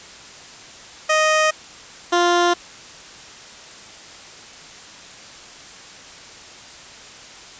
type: tone pair in turn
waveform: 15% pulse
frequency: 622.3 / 349.3 Hz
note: D#5 / F4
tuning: 0 / 0 cents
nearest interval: minor seventh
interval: 1000 cents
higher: first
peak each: -8 dBFS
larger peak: neither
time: 1.09-1.51 / 2.12-2.54 s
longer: neither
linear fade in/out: 10 ms
effects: white hiss -40 dBFS RMS until 7.59 s + resampled to 16000 Hz